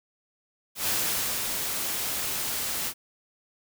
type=noise with ADSR envelope; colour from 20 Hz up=white; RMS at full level=-26 dBFS; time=0.75-2.94 s; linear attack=120 ms; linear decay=540 ms; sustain=-4 dB; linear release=64 ms; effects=none